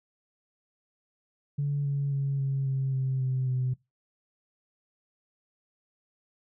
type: tone with pitch steps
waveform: sine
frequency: 143.1 / 140.8 / 138.55 / 136.32 / 134.14 / 131.98 / 129.87 / 127.78 Hz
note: D3 / C#3 / C#3 / C#3 / C3 / C3 / C3 / C3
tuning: -45 / +27 / -1 / -29 / +43 / +15 / -13 / -41 cents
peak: -24 dBFS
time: 1.58-3.74 s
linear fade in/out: 10 ms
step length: 270 ms
effects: noise-tail reverb RT60 0.2 s tail -21 dB re dry + tanh soft clip ceiling -21 dBFS